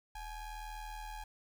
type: ring-modulated tone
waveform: square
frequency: 406.8 Hz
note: G#4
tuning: 36 cents flat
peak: -40 dBFS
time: 0.15-1.24 s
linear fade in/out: 5 ms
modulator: 447 Hz
effects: 11-bit